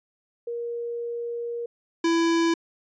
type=tone pair in turn; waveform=sine / square; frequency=471.8 / 333 Hz; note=A#4 / E4; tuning=+21 / +18 cents; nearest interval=tritone; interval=603 cents; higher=first; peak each=-28 / -20 dBFS; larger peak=second; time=0.47-1.66 / 2.04-2.54 s; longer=first; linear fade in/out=5 ms; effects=resampled to 16000 Hz